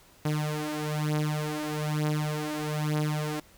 sawtooth beating tone pair, 151 / 152.1 Hz, D3 / D#3, +48 / -39 cents, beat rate 1.1 Hz, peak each -27 / -26 dBFS, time 0.25-3.4 s, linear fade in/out 5 ms, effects pink hiss -57 dBFS RMS until 3.57 s

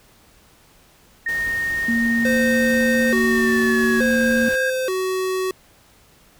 sine tone with pitch glide, 1846 to 1616.3 Hz, A#6 to G#6, -17 to -47 cents, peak -20 dBFS, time 1.26-4.7 s, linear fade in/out 5 ms, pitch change -230 cents, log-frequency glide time 3.26-4.18 s
pink noise, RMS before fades -36 dBFS, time 1.28-4.56 s, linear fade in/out 10 ms
sine tone, 232.2 Hz, A#3, 7 cents flat, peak -18 dBFS, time 1.88-4.49 s, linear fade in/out 5 ms
square tone with vibrato, 440 Hz, A4, in tune, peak -21 dBFS, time 2.25-5.51 s, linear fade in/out 2 ms, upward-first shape square, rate 0.57 Hz, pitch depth 280 cents each way
effects pink hiss -53 dBFS RMS until 6.39 s

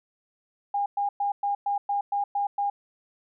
sine tone bursts, 810 Hz, G#5, 43 cents flat, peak -23 dBFS, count 9, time 0.74-2.7 s, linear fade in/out 5 ms, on 120 ms, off 110 ms, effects none

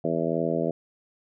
harmonic tone, 82.41 Hz, E2, in tune, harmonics 2 / 3 / 4 / 5 / 6 / 7 / 8, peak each -31 / -31 / -31 / -31 / -31 / -31 / -31 dBFS, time 0.04-0.71 s, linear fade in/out 5 ms, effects none

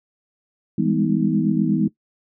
sine tone cluster, 162.7 / 200.7 / 209.2 / 249.7 / 316.5 Hz, E3 / G3 / G#3 / B3 / D#4, -22 / +41 / +13 / +19 / +30 cents, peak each -23 dBFS, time 0.78-1.88 s, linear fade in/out 5 ms, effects noise-tail reverb RT60 0.1 s tail -17 dB re dry

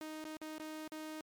sawtooth tone with dropouts, 311.1 Hz, D#4, in tune, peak -39 dBFS, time 0.01-1.21 s, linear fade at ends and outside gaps 1 ms, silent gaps 0.242-0.25 / 0.369-0.415 / 0.582-0.598 / 0.877-0.92 s, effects MP3 96 kbps

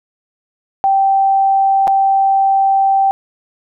sine tone with dropouts, 780 Hz, G5, 9 cents flat, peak -9 dBFS, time 0.84-3.11 s, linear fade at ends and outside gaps 0 ms, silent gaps 1.872-1.878 s, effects none

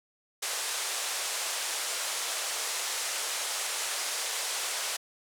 white band-pass noise, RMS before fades -33 dBFS, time 0.42-4.97 s, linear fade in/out 10 ms, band 460 to 9700 Hz, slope 24 dB/octave, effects none

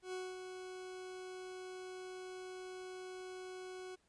40% pulse tone with ADSR envelope, 370 Hz, F#4, in tune, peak -39 dBFS, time 0.02-3.96 s, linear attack 110 ms, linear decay 230 ms, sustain -6 dB, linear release 16 ms, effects pink hiss -75 dBFS RMS until 4.08 s + resampled to 22050 Hz

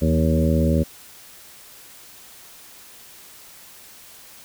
harmonic tone with a mistuned harmonic, 79.2 Hz, D#2, 31 cents sharp, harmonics 1 / 2 / 3 / 4 / 5 / 6 / 7, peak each -20 / -21 / -22 / -28 / -30 / -30 / -26 dBFS, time 0.01-0.84 s, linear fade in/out 20 ms, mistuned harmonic 2, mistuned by +43 cents, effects white hiss -45 dBFS RMS until 4.44 s

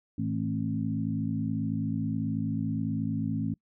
harmonic tone with a mistuned harmonic, 53.9 Hz, A1, 35 cents flat, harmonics 2 / 3 / 4 / 5, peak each -34 / -33 / -32 / -33 dBFS, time 0.18-3.54 s, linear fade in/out 5 ms, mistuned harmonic 4, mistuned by +36 cents, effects noise-tail reverb RT60 0.1 s tail -25 dB re dry

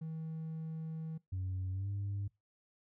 triangle tone, 160 Hz, D#3, 49 cents sharp, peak -36 dBFS, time 0.01-1.18 s, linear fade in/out 10 ms
sine tone with pitch glide, 93.3 to 100 Hz, F#2 to G2, +15 to +35 cents, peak -33 dBFS, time 1.32-2.28 s, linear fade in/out 10 ms, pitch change +120 cents, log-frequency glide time 1.71-1.89 s
effects noise-tail reverb RT60 0.2 s tail -24 dB re dry + tanh soft clip ceiling -33 dBFS

